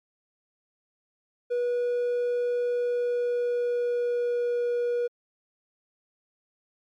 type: tone with pitch glide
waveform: triangle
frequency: 485.8 to 481.3 Hz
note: B4 to B4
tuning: -29 to -45 cents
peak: -21 dBFS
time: 1.5-5.08 s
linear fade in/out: 20 ms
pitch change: -16 cents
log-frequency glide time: 2.68-4.65 s
effects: tanh soft clip ceiling -17 dBFS + MP3 96 kbps